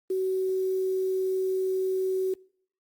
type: tone with quantisation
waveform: sine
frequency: 376.7 Hz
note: F#4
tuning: 31 cents sharp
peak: -24 dBFS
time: 0.1-2.34 s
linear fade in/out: 5 ms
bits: 8
effects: noise-tail reverb RT60 0.6 s tail -24 dB re dry + Opus 24 kbps